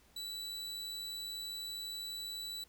40% pulse tone, 3951 Hz, B7, in tune, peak -39 dBFS, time 0.16-2.64 s, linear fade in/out 5 ms, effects added 60 Hz sine -69 dBFS peak until 2.68 s + pink hiss -66 dBFS RMS until 2.68 s

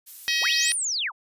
violet noise, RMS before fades -39 dBFS, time 0.06-0.76 s, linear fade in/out 20 ms
harmonic tone, 636 Hz, D#5, 38 cents sharp, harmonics 3 / 4 / 5 / 6 / 7 / 8 / 9, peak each -27 / -28 / -29 / -30 / -30 / -31 / -32 dBFS, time 0.28-0.72 s, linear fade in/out 0 ms
sine linear two-way sweep, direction up then down, 207.7 to 9770 to 739 Hz, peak -24 dBFS, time 0.41-1.12 s, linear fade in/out 50 ms, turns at 0.74 s
effects resampled to 32000 Hz

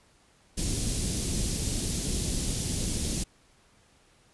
pink band-stop noise, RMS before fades -29 dBFS, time 0.57-3.24 s, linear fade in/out 10 ms, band 290 to 5000 Hz, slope 12 dB/octave, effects pink hiss -62 dBFS RMS until 4.33 s + resampled to 24000 Hz

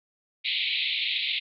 white band-pass noise, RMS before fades -28 dBFS, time 0.44-1.4 s, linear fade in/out 20 ms, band 2100 to 4100 Hz, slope 96 dB/octave, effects none

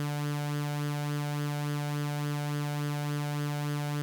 sawtooth tone with flanger, 146.6 Hz, D3, 3 cents flat, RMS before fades -32 dBFS, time 0-4.02 s, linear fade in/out 0 ms, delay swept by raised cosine 0.61 to 1.37 ms, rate 3.5 Hz, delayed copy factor +0.5, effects none

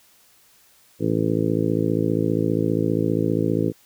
harmonic tone, 55 Hz, A1, in tune, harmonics 2 / 3 / 4 / 5 / 6 / 7 / 8 / 9, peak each -27 / -25 / -30 / -25 / -25 / -31 / -27 / -30 dBFS, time 0.99-3.73 s, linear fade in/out 50 ms, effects white hiss -56 dBFS RMS until 3.85 s

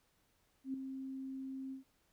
sine tone with ADSR envelope, 265.9 Hz, C4, 28 cents sharp, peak -34 dBFS, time 0.64-1.84 s, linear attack 100 ms, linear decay 3 ms, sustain -7 dB, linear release 120 ms, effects pink hiss -75 dBFS RMS until 2.12 s

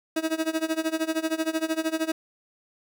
30% pulse tone with tremolo, 320 Hz, D#4, 49 cents sharp, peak -19 dBFS, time 0.16-2.12 s, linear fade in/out 5 ms, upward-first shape sine, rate 13 Hz, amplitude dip 90%, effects none

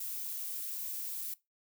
violet noise, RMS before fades -39 dBFS, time 0-1.34 s, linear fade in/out 5 ms, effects noise-tail reverb RT60 0.2 s tail -20 dB re dry

